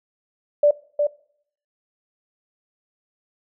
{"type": "tone with echo", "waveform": "sine", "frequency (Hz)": 586, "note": "D5", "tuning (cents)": -4, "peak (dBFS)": -11, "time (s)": [0.63, 0.71], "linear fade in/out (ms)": 5, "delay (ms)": 360, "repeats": 1, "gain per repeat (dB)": -5, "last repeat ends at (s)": 1.07, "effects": ["noise-tail reverb RT60 0.6 s tail -21 dB re dry"]}